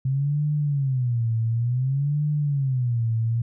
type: tone with vibrato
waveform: sine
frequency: 130 Hz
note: C3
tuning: 11 cents flat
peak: -20 dBFS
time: 0.05-3.42 s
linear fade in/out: 5 ms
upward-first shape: sine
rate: 0.56 Hz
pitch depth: 240 cents each way
effects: none